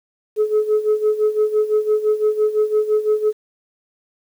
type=tone with tremolo; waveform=sine; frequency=427.2 Hz; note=G#4; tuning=49 cents sharp; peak=-10 dBFS; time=0.36-3.33 s; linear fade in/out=50 ms; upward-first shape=sine; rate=5.9 Hz; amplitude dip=80%; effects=tanh soft clip ceiling -10 dBFS + 8-bit